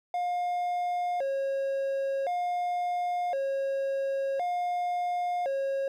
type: tone with vibrato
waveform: triangle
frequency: 622.3 Hz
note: D#5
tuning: in tune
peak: -25 dBFS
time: 0.14-5.88 s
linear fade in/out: 2 ms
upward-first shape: square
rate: 0.47 Hz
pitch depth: 230 cents each way
effects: 11-bit